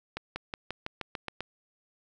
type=accelerating click train; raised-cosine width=0.3 ms; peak=-18 dBFS; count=9; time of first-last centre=0.17-1.406 s; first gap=190 ms; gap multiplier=0.94; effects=none